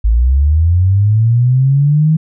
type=linear sweep; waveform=sine; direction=up; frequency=51.91 to 160 Hz; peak=-7 dBFS; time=0.04-2.17 s; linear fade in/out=10 ms; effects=none

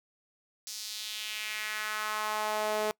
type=tone with high-pass filter sweep; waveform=sawtooth; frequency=213.7 Hz; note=G#3; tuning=50 cents sharp; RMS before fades=-34 dBFS; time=0.67-2.91 s; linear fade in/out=0 ms; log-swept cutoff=5500 to 500 Hz; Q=2.1; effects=noise-tail reverb RT60 0.1 s tail -25 dB re dry

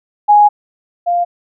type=tone pair in turn; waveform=sine; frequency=830.6 / 698.4 Hz; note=G#5 / F5; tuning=0 / 0 cents; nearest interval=minor third; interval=300 cents; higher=first; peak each=-4 / -11 dBFS; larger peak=first; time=0.28-0.49 / 1.06-1.25 s; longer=first; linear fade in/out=20 ms; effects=none

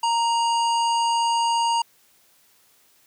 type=harmonic tone with a mistuned harmonic; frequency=947 Hz; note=A#5; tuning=27 cents sharp; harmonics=1 / 3 / 5 / 7 / 9; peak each=-19 / -29 / -33 / -36 / -38 dBFS; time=0.03-1.82 s; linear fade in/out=5 ms; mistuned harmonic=1; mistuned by=-34 cents; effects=white hiss -59 dBFS RMS until 3.06 s + high-pass 80 Hz 12 dB/octave

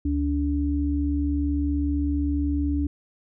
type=tone pair together; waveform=sine; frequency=72.66 / 288.3 Hz; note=D2 / D4; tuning=-18 / -32 cents; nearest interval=2 octaves; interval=2386 cents; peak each=-24 / -24 dBFS; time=0.05-2.87 s; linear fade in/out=5 ms; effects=none

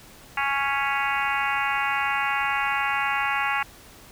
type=harmonic tone with a mistuned harmonic; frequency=277.2 Hz; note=C#4; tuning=in tune; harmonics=3 / 4 / 5 / 6 / 7 / 8 / 9 / 10; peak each=-28 / -29 / -30 / -31 / -31 / -32 / -33 / -33 dBFS; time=0.37-3.63 s; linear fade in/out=5 ms; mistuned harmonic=7; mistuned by=+20 cents; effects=pink hiss -48 dBFS RMS until 4.11 s

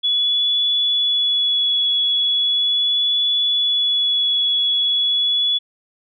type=tone with vibrato; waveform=sine; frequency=3400 Hz; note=G#7; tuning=40 cents sharp; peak=-15 dBFS; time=0.03-5.59 s; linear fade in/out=20 ms; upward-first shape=sine; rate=0.38 Hz; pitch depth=12 cents each way; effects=none

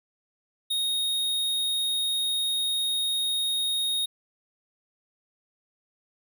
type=tone; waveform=square; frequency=3729 Hz; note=A#7; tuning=in tune; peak=-25 dBFS; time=0.7-4.06 s; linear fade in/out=10 ms; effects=none

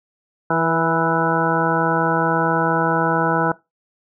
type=harmonic tone with a mistuned harmonic; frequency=164.5 Hz; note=E3; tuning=3 cents flat; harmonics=1 / 2 / 3 / 4 / 5 / 6 / 8 / 9; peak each=-24 / -24 / -24 / -24 / -24 / -24 / -24 / -24 dBFS; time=0.5-3.52 s; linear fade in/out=5 ms; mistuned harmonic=3; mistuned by=-21 cents; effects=noise-tail reverb RT60 0.2 s tail -19 dB re dry

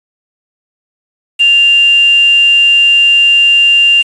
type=tone with quantisation; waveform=sine; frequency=2790 Hz; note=F7; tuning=2 cents flat; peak=-4 dBFS; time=1.39-4.03 s; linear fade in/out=20 ms; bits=4; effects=resampled to 24000 Hz

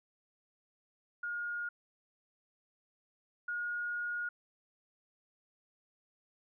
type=tone pair in turn; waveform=sine; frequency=1427 / 1436.1 Hz; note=F6 / F6; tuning=+37 / +48 cents; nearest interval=unison; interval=11 cents; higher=second; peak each=-35 / -34 dBFS; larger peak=second; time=1.23-1.69 / 3.48-4.29 s; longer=second; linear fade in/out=5 ms; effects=none

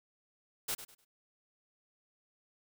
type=noise with echo; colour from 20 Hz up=white; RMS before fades=-35 dBFS; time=0.68-0.75 s; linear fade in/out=10 ms; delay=100 ms; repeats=3; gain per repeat=-12 dB; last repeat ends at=1.05 s; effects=none

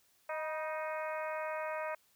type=harmonic tone with a mistuned harmonic; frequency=311.1 Hz; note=D#4; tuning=in tune; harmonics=2 / 3 / 4 / 5 / 6 / 7 / 8; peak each=-38 / -42 / -44 / -46 / -48 / -49 / -50 dBFS; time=0.29-1.95 s; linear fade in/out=5 ms; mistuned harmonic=3; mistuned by=+45 cents; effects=white hiss -70 dBFS RMS until 2.15 s

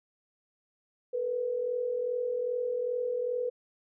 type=tone pair together; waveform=sine; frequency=451.4 / 493.9 Hz; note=A4 / B4; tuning=+44 / 0 cents; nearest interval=major second; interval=156 cents; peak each=-36 / -29 dBFS; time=1.13-3.5 s; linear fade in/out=10 ms; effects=none

